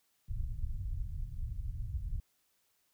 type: low-pass noise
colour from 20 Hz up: pink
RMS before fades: -37 dBFS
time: 0.28-2.2 s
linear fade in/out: 5 ms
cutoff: 100 Hz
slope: 24 dB/octave
effects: white hiss -75 dBFS RMS until 2.93 s